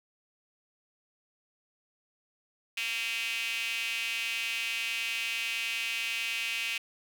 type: tone with high-pass filter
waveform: sawtooth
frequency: 229.2 Hz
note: A#3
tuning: 29 cents flat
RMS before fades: -33 dBFS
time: 2.77-6.78 s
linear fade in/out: 5 ms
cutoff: 2600 Hz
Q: 5.9
effects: none